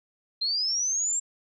sine linear sweep, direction up, 4105 to 7530 Hz, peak -24 dBFS, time 0.41-1.2 s, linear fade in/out 10 ms, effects none

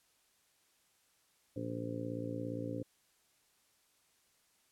harmonic tone, 57.3 Hz, A#1, 29 cents flat, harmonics 2 / 3 / 4 / 5 / 6 / 7 / 8 / 9, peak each -43 / -48 / -48 / -41 / -52 / -50 / -49 / -44 dBFS, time 1.56-2.83 s, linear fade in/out 5 ms, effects white hiss -72 dBFS RMS until 4.71 s + low-pass 12000 Hz 12 dB/octave

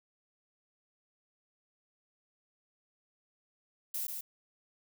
violet noise with echo, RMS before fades -36 dBFS, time 3.94-4.07 s, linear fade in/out 5 ms, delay 140 ms, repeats 1, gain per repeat -4 dB, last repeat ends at 4.21 s, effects none

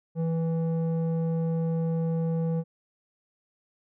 square tone with low-pass filter, 164.2 Hz, E3, 6 cents flat, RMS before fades -27 dBFS, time 0.15-2.64 s, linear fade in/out 50 ms, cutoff 490 Hz, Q 1.2, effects none

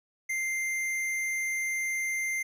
sine tone with hard clipping, 2093 Hz, C7, in tune, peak -30 dBFS, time 0.29-2.43 s, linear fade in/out 10 ms, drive 12 dB, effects none

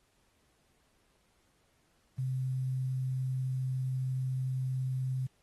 sine tone with quantisation, 130 Hz, C3, 11 cents flat, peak -30 dBFS, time 2.18-5.27 s, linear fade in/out 10 ms, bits 10, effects pink hiss -72 dBFS RMS until 5.42 s + AAC 32 kbps

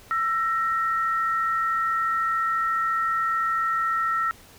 sine tone pair together, 1333 / 1867.6 Hz, E6 / A#6, +19 / +3 cents, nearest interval tritone, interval 584 cents, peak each -22 / -29 dBFS, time 0.11-4.31 s, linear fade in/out 0 ms, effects pink hiss -50 dBFS RMS until 4.58 s

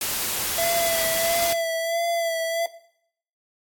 white noise, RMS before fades -26 dBFS, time 0.01-1.53 s, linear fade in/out 2 ms
square tone with vibrato, 669 Hz, E5, 25 cents sharp, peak -23 dBFS, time 0.58-2.66 s, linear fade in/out 2 ms, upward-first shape sine, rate 1.5 Hz, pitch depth 33 cents each way
effects noise-tail reverb RT60 0.7 s tail -17 dB re dry + AAC 64 kbps

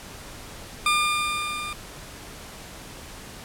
20% pulse tone with level ramp, 1203 Hz, D6, 41 cents sharp, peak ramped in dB -13 to -26 dBFS, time 0.86-1.73 s, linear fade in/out 2 ms, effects pink hiss -41 dBFS RMS until 3.44 s + low-pass 12000 Hz 12 dB/octave

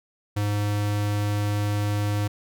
square tone, 103.4 Hz, G#2, 7 cents flat, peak -23 dBFS, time 0.36-2.28 s, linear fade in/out 10 ms, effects none

